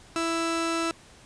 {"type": "tone pair together", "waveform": "sawtooth", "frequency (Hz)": [331, 662], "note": ["E4", "E5"], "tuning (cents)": [7, 7], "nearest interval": "octave", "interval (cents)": 1200, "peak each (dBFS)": -23, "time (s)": [0.16, 0.91], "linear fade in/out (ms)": 0, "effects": ["pink hiss -52 dBFS RMS until 1.25 s", "resampled to 22050 Hz"]}